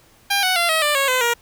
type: tone with pitch steps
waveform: 10% pulse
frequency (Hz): 800 / 742.1 / 688.4 / 638.6 / 592.4 / 549.6 / 509.8 / 472.9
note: G5 / F#5 / F5 / D#5 / D5 / C#5 / C5 / A#4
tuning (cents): +35 / +5 / -25 / +45 / +15 / -15 / -45 / +25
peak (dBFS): -8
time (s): 0.3-1.34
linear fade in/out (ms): 10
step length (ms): 130
effects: pink hiss -53 dBFS RMS until 1.41 s